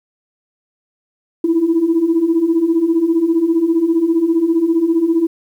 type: beating tone pair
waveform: sine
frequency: 319.1 / 334.1 Hz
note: D#4 / E4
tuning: +44 / +23 cents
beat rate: 15 Hz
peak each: -17 / -12 dBFS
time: 1.44-5.27 s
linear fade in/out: 5 ms
effects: tanh soft clip ceiling -5 dBFS + 8-bit